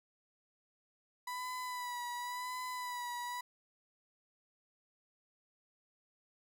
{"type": "tone with vibrato", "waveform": "35% pulse", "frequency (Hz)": 987.8, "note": "B5", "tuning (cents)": 0, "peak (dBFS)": -37, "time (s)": [1.27, 3.41], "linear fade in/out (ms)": 5, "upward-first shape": "sine", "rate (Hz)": 0.93, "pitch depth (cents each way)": 34, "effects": []}